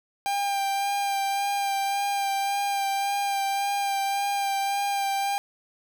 45% pulse tone with vibrato, 796 Hz, G5, 26 cents sharp, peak -24 dBFS, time 0.26-5.38 s, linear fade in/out 0 ms, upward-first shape sine, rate 1.8 Hz, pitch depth 18 cents each way, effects 10-bit

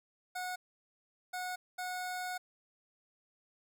25% pulse tone bursts at uneven times, 730 Hz, F#5, 24 cents flat, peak -33 dBFS, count 3, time 0.35-0.56 / 1.33-1.56 / 1.78-2.38 s, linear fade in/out 10 ms, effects none

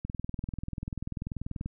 click train, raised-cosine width 5 ms, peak -22 dBFS, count 34, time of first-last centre 0.05-1.66 s, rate 20.5 Hz, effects none

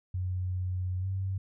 sine tone with pitch glide, 91.6 to 95.6 Hz, F#2 to G2, -17 to -43 cents, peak -29 dBFS, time 0.14-1.38 s, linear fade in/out 5 ms, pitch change +74 cents, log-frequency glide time 1-1.06 s, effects none

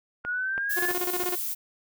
sine linear sweep, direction up, 1429 to 1760 Hz, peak -26 dBFS, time 0.24-0.94 s, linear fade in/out 50 ms
click train, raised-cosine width 0.5 ms, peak -20 dBFS, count 4, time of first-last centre 0.25-1.237 s, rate 3.04 Hz
violet noise, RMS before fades -31 dBFS, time 0.69-1.55 s, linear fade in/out 20 ms
sawtooth tone with tremolo, 358.5 Hz, F4, 45 cents sharp, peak -23 dBFS, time 0.76-1.36 s, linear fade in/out 20 ms, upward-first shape square, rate 16 Hz, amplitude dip 70%
effects none

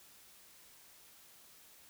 silence, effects white hiss -60 dBFS RMS until 1.89 s

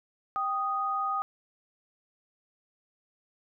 sine tone pair together, 784 / 1241.9 Hz, G5 / D#6, 0 / -4 cents, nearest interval minor sixth, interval 796 cents, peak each -33 / -28 dBFS, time 0.36-1.22 s, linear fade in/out 0 ms, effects none

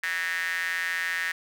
square tone with high-pass filter, 87.31 Hz, F2, in tune, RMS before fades -29 dBFS, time 0.03-1.32 s, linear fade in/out 5 ms, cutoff 1800 Hz, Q 8.3, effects none

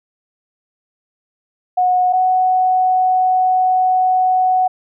sine tone pair in turn, 730 / 741.9 Hz, F#5 / F#5, -24 / +4 cents, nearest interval unison, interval 28 cents, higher second, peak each -11 dBFS, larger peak neither, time 1.77-2.13 / 2.13-4.68 s, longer second, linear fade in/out 10 ms, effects none

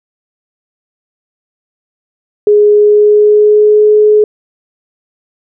sine tone with pitch glide, 416.6 to 423.6 Hz, G#4 to G#4, +5 to +34 cents, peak -3 dBFS, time 2.47-4.24 s, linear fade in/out 2 ms, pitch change +29 cents, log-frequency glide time 2.73-3.9 s, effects none

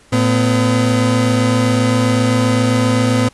30% pulse tone pair together, 112.83 / 253.3 Hz, A2 / B3, +44 / +44 cents, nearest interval octave + major second, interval 1400 cents, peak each -12 dBFS, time 0.12-3.29 s, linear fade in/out 10 ms, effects pink hiss -48 dBFS RMS until 3.33 s + resampled to 24000 Hz

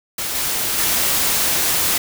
white noise with level steps, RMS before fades -24 / -21 / -18 dBFS, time 0.18-1.98 s, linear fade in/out 5 ms, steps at 0.35 / 0.78 s, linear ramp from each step 2 ms, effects none

